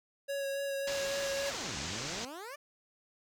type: tone with vibrato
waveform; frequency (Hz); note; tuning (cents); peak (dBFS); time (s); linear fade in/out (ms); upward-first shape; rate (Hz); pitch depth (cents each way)
square; 554.4; C#5; 0; -34; 0.28-1.51; 20; sine; 3.6; 15
type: low-pass noise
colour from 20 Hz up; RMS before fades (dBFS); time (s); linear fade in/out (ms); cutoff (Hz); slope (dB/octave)
white; -40; 0.87-2.25; 2; 7100; 48
type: exponential two-way sweep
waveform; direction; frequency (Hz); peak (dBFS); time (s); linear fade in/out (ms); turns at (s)
15% pulse; down then up; 1178 to 64.6 to 606; -36; 1.45-2.56; 10; 1.78
effects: none